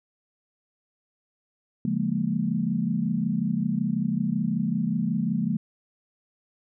sine chord, Bb minor seventh, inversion first, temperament equal with one note detuned, 141.99 / 174.61 / 207.7 / 233.1 Hz, Db3 / F3 / Ab3 / Bb3, +42 / 0 / 0 / 0 cents, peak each -32 / -28 / -27 / -28 dBFS, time 1.85-5.57 s, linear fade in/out 2 ms, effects none

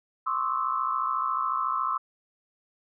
sine tone cluster, 1046 / 1100 / 1180 / 1307 Hz, C6 / C#6 / D6 / E6, -1 / -14 / +8 / -15 cents, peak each -30 / -32 / -32 / -29 dBFS, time 0.26-1.98 s, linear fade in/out 10 ms, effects none

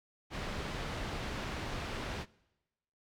pink low-pass noise, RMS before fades -39 dBFS, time 0.3-2.26 s, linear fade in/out 50 ms, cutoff 3900 Hz, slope 12 dB/octave, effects noise-tail reverb RT60 1.0 s tail -23 dB re dry

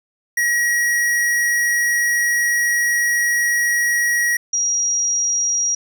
square / sine tone pair in turn, 1906 / 5712 Hz, A#6 / F8, +38 / +38 cents, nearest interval octave + perfect fifth, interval 1900 cents, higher second, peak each -16 dBFS, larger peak neither, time 0.37-4.37 / 4.53-5.75 s, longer first, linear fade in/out 5 ms, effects none

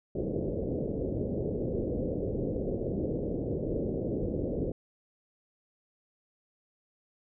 white low-pass noise, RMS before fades -32 dBFS, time 0.15-4.72 s, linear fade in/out 5 ms, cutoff 530 Hz, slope 48 dB/octave, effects none

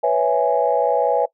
sine chord, C# minor seventh, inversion third, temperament equal, 493.9 / 554.4 / 659.3 / 830.6 Hz, B4 / C#5 / E5 / G#5, 0 / 0 / 0 / 0 cents, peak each -20 dBFS, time 0.03-1.26 s, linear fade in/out 10 ms, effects noise-tail reverb RT60 0.1 s tail -21 dB re dry + tanh soft clip ceiling -4 dBFS

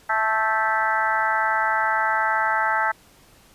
harmonic tone with a mistuned harmonic, 218.9 Hz, A3, 9 cents flat, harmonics 3 / 4 / 5 / 6 / 7 / 8 / 9, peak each -31 / -23 / -33 / -25 / -25 / -31 / -29 dBFS, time 0.09-2.92 s, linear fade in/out 10 ms, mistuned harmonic 7, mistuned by +34 cents, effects pink hiss -53 dBFS RMS until 3.54 s + resampled to 32000 Hz

